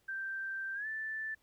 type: tone with pitch glide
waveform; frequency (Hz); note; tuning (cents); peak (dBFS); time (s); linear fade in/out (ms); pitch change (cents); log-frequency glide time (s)
sine; 1568 to 1760; G6 to A6; 0 to 0; -36; 0.08-1.35; 10; +200; 0.74-0.87
effects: pink hiss -73 dBFS RMS until 1.42 s